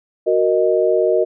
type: chord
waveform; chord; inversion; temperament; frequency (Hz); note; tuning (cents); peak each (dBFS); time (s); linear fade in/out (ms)
sine; D# minor; first; equal; 370 / 466.2 / 622.3; F#4 / A#4 / D#5; 0 / 0 / 0; -17; 0.26-1.25; 20
effects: none